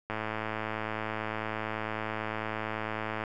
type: click train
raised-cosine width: 0.5 ms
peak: -18 dBFS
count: 343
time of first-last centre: 0.1-3.238 s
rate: 109 Hz
effects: none